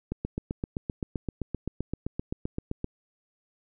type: click train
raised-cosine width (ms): 3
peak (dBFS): -17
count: 22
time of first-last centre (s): 0.12-2.844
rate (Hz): 7.71
effects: none